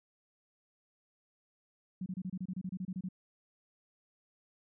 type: tone bursts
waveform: sine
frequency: 185 Hz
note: F#3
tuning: in tune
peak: -35 dBFS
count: 14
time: 2.01-3.088 s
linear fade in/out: 5 ms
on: 51 ms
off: 28 ms
effects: none